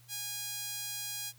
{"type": "tone with high-pass filter", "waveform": "sawtooth", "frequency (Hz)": 820, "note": "G#5", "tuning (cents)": -22, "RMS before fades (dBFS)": -39, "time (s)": [0.08, 1.33], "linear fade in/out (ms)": 50, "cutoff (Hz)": 4500, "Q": 0.57, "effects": ["added 120 Hz sine -58 dBFS peak until 1.38 s", "white hiss -63 dBFS RMS until 1.38 s"]}